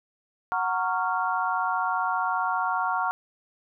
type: chord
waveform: sine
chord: Gb major seventh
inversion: none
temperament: just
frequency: 740 / 925 / 1110 / 1387.5 Hz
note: Gb5 / Bb5 / Db6 / F6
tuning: 0 / -14 / +2 / -12 cents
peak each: -29 dBFS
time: 0.52-3.11 s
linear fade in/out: 0 ms
effects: none